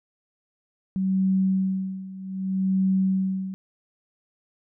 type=tone with tremolo; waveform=sine; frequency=190 Hz; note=F#3; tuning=46 cents sharp; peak=-18 dBFS; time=0.96-3.54 s; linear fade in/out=0 ms; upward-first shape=sine; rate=0.64 Hz; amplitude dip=85%; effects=none